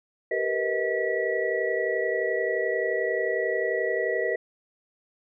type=tone cluster; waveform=sine; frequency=390.7 / 462.5 / 493.9 / 633 / 1942 Hz; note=G4 / A#4 / B4 / D#5 / B6; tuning=-6 / -14 / 0 / +30 / -30 cents; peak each=-30 dBFS; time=0.31-4.36 s; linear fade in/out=5 ms; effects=none